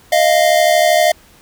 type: tone pair together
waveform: square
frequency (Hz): 622.3 / 695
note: D#5 / F5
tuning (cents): 0 / -9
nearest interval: major second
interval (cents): 191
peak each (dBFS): -13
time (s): 0.12-1.12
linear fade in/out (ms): 5
effects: pink hiss -47 dBFS RMS until 1.41 s